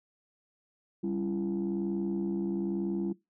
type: chord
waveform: sine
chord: C# diminished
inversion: second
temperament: equal with one note detuned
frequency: 196 / 277.2 / 338.1 Hz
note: G3 / C#4 / E4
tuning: 0 / 0 / +44 cents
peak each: -31 / -37 / -31 dBFS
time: 1.03-3.13 s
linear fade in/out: 10 ms
effects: noise-tail reverb RT60 0.2 s tail -21 dB re dry + tanh soft clip ceiling -24 dBFS